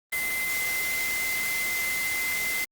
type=tone in noise; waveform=sine; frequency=2062 Hz; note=C7; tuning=26 cents flat; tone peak=-27 dBFS; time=0.12-2.65 s; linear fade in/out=10 ms; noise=white; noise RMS=-32 dBFS; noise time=0.12-2.65 s; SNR=+2 dB; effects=Opus 32 kbps